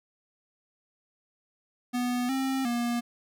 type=tone with pitch steps; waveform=square; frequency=246.1 / 266.1 / 238.3 Hz; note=B3 / C4 / A#3; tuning=-6 / +29 / +38 cents; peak=-27 dBFS; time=1.93-3.01 s; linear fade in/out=20 ms; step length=360 ms; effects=none